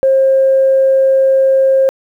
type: tone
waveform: sine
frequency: 534 Hz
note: C5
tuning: 35 cents sharp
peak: -6 dBFS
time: 0.03-1.89 s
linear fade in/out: 0 ms
effects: tanh soft clip ceiling -2 dBFS + 8-bit